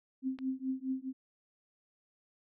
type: tone with tremolo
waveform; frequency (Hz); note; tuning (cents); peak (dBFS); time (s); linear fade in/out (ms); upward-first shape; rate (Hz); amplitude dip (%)
sine; 262.4; C4; +5; -29; 0.22-1.13; 50; triangle; 4.7; 100
type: click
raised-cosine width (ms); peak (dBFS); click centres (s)
0.3; -32; 0.388
effects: none